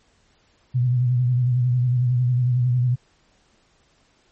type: tone with vibrato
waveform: sine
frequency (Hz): 124.1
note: B2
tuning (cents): +9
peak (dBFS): -16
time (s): 0.74-2.96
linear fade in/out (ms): 20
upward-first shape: sine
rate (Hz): 11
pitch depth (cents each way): 50
effects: pink hiss -61 dBFS RMS until 4.31 s + MP3 32 kbps